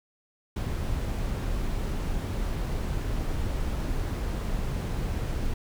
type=noise; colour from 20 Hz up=brown; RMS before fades=-29 dBFS; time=0.56-5.54 s; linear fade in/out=5 ms; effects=none